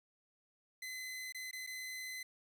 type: tone with dropouts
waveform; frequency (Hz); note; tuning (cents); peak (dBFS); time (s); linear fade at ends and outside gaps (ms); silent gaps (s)
sawtooth; 2034; C7; -50; -39; 0.82-2.23; 5; 1.324-1.346 / 1.512-1.529 / 1.666-1.672
effects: none